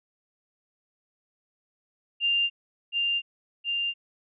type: tone with echo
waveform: sine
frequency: 2794 Hz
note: F7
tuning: in tune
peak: -21 dBFS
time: 2.2-2.5 s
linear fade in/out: 50 ms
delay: 720 ms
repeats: 2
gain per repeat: -2 dB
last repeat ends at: 3.94 s
effects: none